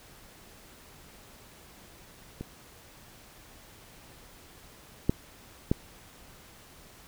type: clicks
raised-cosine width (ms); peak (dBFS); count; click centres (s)
3; -23 / -9 / -10; 3; 2.41 / 5.095 / 5.715
effects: pink hiss -53 dBFS RMS until 7.07 s